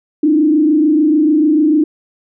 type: tone with frequency modulation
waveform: sine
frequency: 305.4 Hz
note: D#4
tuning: 32 cents flat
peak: -8 dBFS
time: 0.23-1.84 s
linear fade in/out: 5 ms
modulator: 26.8 Hz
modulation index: 0.78
effects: none